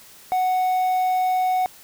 triangle tone with quantisation, 740 Hz, F#5, in tune, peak -16 dBFS, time 0.32-1.66 s, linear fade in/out 0 ms, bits 7, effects white hiss -47 dBFS RMS until 1.83 s

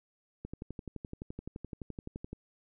click train, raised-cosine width 3 ms, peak -27 dBFS, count 23, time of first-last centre 0.45-2.33 s, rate 11.7 Hz, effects none

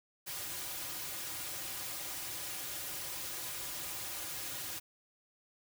white noise with comb filter, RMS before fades -41 dBFS, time 0.26-4.8 s, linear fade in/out 20 ms, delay 4.5 ms, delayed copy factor -1, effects none

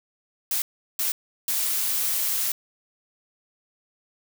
blue noise bursts at uneven times, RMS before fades -25 dBFS, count 3, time 0.51-0.62 / 0.99-1.12 / 1.48-2.52 s, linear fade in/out 2 ms, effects none

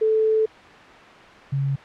sine tone pair in turn, 437.8 / 137.9 Hz, A4 / C#3, -9 / -9 cents, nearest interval octave + minor sixth, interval 2000 cents, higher first, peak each -16 / -20 dBFS, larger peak first, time 0.01-0.46 / 1.52-1.76 s, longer first, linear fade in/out 10 ms, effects white hiss -43 dBFS RMS until 1.84 s + low-pass 2000 Hz 12 dB/octave

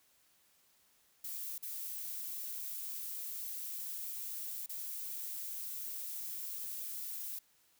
violet noise with dropouts, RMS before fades -42 dBFS, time 1.24-7.39 s, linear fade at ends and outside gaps 5 ms, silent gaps 1.581-1.626 / 4.662-4.693 s, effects white hiss -70 dBFS RMS until 7.79 s

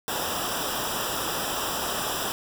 pink noise with comb filter, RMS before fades -29 dBFS, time 0.08-2.32 s, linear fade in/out 0 ms, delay 0.46 ms, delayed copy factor -0.85, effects none

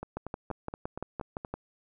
two click trains, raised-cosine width 1 ms, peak -23 / -20 dBFS, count 7 / 9, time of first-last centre 0.03-1.448 / 0.17-1.54 s, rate 4.23 / 5.84 Hz, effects none

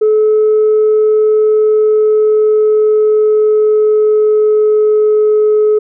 sine tone with pitch glide, 430.1 to 425.9 Hz, A4 to G#4, -39 to +44 cents, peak -5 dBFS, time 0.01-5.79 s, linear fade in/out 10 ms, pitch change -17 cents, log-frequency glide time 1.36-5.54 s, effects tanh soft clip ceiling -4 dBFS

